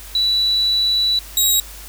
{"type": "tone pair in turn", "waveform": ["sine", "15% pulse"], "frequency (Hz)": [3946, 3823], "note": ["B7", "A#7"], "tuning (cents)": [-2, 43], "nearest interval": "minor second", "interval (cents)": 55, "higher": "first", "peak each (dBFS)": [-14, -6], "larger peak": "second", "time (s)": [[0.15, 1.19], [1.37, 1.6]], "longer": "first", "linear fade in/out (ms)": 2, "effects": ["added 50 Hz sine -37 dBFS peak until 1.88 s", "white hiss -38 dBFS RMS until 1.88 s"]}